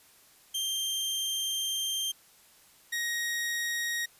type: tone pair in turn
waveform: sawtooth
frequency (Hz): 3164 / 1881.3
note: G7 / A#6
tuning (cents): +15 / +15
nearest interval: major sixth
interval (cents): 900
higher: first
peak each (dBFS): -26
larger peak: neither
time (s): 0.54-2.12 / 2.92-4.06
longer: first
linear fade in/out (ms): 10
effects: white hiss -59 dBFS RMS until 4.19 s + resampled to 32000 Hz